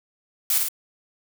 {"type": "noise with echo", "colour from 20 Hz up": "blue", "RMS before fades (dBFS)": -21, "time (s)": [0.5, 0.58], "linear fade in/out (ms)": 2, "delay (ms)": 53, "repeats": 2, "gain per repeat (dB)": -3, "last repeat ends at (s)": 0.686, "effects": []}